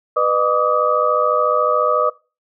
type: tone cluster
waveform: sine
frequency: 496.6 / 607 / 1158 / 1252 Hz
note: B4 / D#5 / D6 / D#6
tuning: +9 / -43 / -25 / +10 cents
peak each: -19 dBFS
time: 0.16-2.1 s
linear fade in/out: 10 ms
effects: noise-tail reverb RT60 0.3 s tail -21 dB re dry